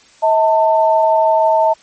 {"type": "tone pair together", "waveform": "sine", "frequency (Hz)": [640.2, 894], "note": ["D#5", "A5"], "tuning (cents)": [49, 27], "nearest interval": "tritone", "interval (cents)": 578, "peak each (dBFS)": [-12, -12], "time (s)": [0.22, 1.74], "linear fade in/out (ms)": 20, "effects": ["white hiss -47 dBFS RMS until 1.82 s", "MP3 32 kbps"]}